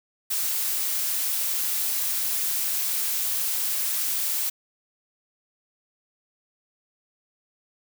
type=noise; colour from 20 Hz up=blue; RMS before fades=-26 dBFS; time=0.3-4.5 s; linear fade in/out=10 ms; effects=none

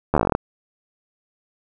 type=slowing click train; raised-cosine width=1 ms; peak=-3 dBFS; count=12; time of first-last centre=0.14-0.351 s; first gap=12 ms; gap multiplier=1.09; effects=none

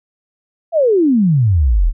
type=exponential sweep; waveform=sine; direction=down; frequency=698.5 to 34.65 Hz; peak=-9 dBFS; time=0.72-1.93 s; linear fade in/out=50 ms; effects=none

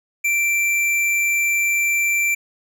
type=tone with tanh clipping; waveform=sine; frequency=2349 Hz; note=D7; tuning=in tune; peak=-18 dBFS; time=0.24-2.35 s; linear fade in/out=10 ms; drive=16 dB; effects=none

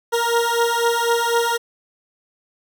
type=beating tone pair; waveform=20% pulse; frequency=466.2 / 470.2 Hz; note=A#4 / A#4; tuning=0 / +15 cents; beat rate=4 Hz; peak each=-15 dBFS; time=0.12-1.58 s; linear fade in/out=20 ms; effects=none

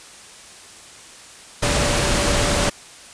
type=tone in noise; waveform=sine; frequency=579 Hz; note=D5; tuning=25 cents flat; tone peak=-26 dBFS; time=1.62-2.7 s; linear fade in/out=10 ms; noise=pink; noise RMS=-19 dBFS; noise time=1.62-2.7 s; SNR=-10 dB; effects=white hiss -42 dBFS RMS until 3.13 s + resampled to 22050 Hz

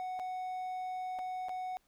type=tone with dropouts; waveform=triangle; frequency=740 Hz; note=F#5; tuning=in tune; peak=-34 dBFS; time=0-1.77 s; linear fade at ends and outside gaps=0 ms; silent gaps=0.192-0.197 / 1.188-1.191 / 1.485-1.493 s; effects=pink hiss -73 dBFS RMS until 1.87 s

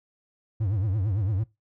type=tone with vibrato; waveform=triangle; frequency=101 Hz; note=G#2; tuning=48 cents flat; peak=-21 dBFS; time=0.6-1.44 s; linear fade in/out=10 ms; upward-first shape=triangle; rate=8.9 Hz; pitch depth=230 cents each way; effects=noise-tail reverb RT60 0.2 s tail -20 dB re dry

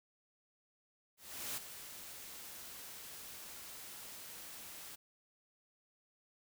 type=noise with ADSR envelope; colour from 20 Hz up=white; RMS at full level=-40 dBFS; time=1.17-4.96 s; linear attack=400 ms; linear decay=15 ms; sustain=-10 dB; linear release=15 ms; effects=none

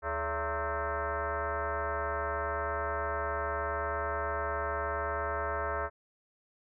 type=tone with frequency modulation; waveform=sine; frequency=321.6 Hz; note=E4; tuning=43 cents flat; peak=-30 dBFS; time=0.02-5.9 s; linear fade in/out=50 ms; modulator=248 Hz; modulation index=5.3; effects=none

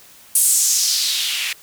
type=noise with band-pass filter sweep; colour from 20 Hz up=blue; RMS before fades=-18 dBFS; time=0.35-1.53 s; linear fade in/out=5 ms; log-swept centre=9900 to 2300 Hz; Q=2.6; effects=white hiss -46 dBFS RMS until 1.62 s

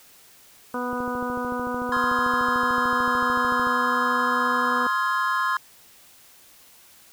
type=harmonic tone; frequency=246.9 Hz; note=B3; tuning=in tune; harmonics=1 / 2 / 3 / 4 / 5 / 6; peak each=-30 / -31 / -37 / -32 / -33 / -36 dBFS; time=0.74-4.87 s; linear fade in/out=2 ms
type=click train; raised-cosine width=2 ms; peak=-24 dBFS; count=38; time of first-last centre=0.93-3.671 s; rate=13.5 Hz
type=chord; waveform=triangle; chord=F minor seventh; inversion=second; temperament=just; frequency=1047.7 / 1257.2 / 1396.9 / 1676.3 Hz; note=C6 / Eb6 / F6 / Ab6; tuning=+2 / +18 / 0 / +16 cents; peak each=-22 / -27 / -27 / -26 dBFS; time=1.92-5.57 s; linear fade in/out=2 ms
effects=white hiss -52 dBFS RMS until 7.12 s

